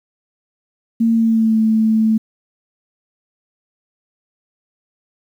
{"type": "tone with pitch glide", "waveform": "sine", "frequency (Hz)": [228.2, 220.2], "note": ["A#3", "A3"], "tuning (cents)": [-37, 2], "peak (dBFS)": -11, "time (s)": [1, 2.18], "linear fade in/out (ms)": 10, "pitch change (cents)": -61, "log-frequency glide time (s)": [1.12, 1.59], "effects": ["8-bit"]}